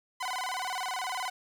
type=tone with vibrato; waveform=sawtooth; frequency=870 Hz; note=A5; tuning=20 cents flat; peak=-28 dBFS; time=0.2-1.3 s; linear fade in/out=10 ms; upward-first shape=square; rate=19 Hz; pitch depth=270 cents each way; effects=low-pass 10000 Hz 12 dB/octave + 9-bit